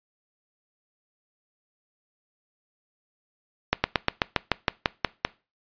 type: slowing click train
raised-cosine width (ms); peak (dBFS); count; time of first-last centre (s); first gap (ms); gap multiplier
0.3; -3; 11; 3.73-5.25; 110; 1.07
effects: noise-tail reverb RT60 0.3 s tail -22 dB re dry + resampled to 11025 Hz